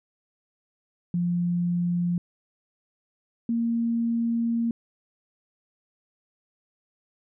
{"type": "tone pair in turn", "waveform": "sine", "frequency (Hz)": [174.61, 232.1], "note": ["F3", "A#3"], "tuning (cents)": [0, -7], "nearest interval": "perfect fourth", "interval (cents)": 493, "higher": "second", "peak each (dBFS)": -22, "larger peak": "neither", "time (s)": [[1.14, 2.18], [3.49, 4.71]], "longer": "second", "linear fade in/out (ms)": 2, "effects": []}